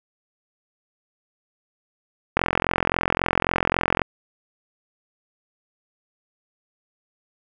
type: click train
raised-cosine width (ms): 0.5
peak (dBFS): -3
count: 73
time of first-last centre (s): 2.37-4.018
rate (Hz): 43.7
effects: none